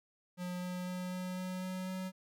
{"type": "tone with pitch steps", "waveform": "square", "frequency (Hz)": [179.5, 180.64, 181.8, 182.95, 184.12, 185.29, 186.48], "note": ["F3", "F#3", "F#3", "F#3", "F#3", "F#3", "F#3"], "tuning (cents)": [48, -41, -30, -19, -8, 3, 14], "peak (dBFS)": -38, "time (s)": [0.37, 2.12], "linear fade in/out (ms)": 50, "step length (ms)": 250, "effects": []}